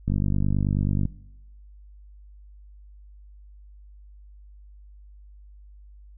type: click train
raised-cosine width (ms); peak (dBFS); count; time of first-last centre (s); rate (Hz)
5; -12; 49; 0.08-1.054; 49.3
effects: noise-tail reverb RT60 0.9 s tail -21 dB re dry + added 50 Hz sine -45 dBFS peak until 6.17 s